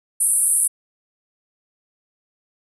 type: band-pass noise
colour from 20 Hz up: white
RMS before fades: -18 dBFS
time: 0.2-0.68 s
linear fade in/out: 10 ms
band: 8700 to 11000 Hz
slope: 96 dB/octave
effects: none